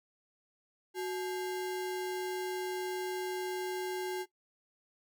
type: tone with sample-and-hold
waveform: sine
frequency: 368.4 Hz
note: F#4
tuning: 7 cents flat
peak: -33 dBFS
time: 0.94-4.26 s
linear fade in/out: 50 ms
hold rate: 1225 Hz
effects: noise-tail reverb RT60 0.1 s tail -18 dB re dry